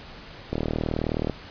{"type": "click train", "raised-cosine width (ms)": 2, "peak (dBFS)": -12, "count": 31, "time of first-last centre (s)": [0.53, 1.297], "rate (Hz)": 39.1, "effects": ["pink hiss -43 dBFS RMS until 1.5 s", "resampled to 11025 Hz"]}